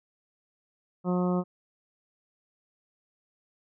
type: harmonic tone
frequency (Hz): 179.9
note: F#3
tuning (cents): -48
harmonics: 1 / 2 / 3 / 4 / 5 / 6 / 7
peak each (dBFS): -25 / -31 / -34 / -38 / -41 / -40 / -41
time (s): 1.04-1.44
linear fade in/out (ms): 50
effects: none